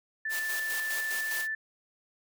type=tone; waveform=sine; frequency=1760 Hz; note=A6; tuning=in tune; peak=-30 dBFS; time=0.25-1.55 s; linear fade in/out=5 ms
type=noise with tremolo; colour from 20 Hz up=white; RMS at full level=-36 dBFS; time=0.29-1.48 s; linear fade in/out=50 ms; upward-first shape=square; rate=4.9 Hz; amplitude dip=45%
effects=high-pass 400 Hz 12 dB/octave